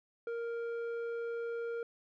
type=tone with low-pass filter; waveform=square; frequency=466.2 Hz; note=A#4; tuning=in tune; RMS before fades=-38 dBFS; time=0.27-1.83 s; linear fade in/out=2 ms; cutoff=1200 Hz; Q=1.1; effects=none